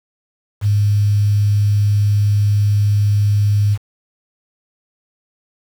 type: tone with quantisation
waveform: sine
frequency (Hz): 103.1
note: G#2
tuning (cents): -12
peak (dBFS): -11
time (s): 0.61-3.78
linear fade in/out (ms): 50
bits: 6
effects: none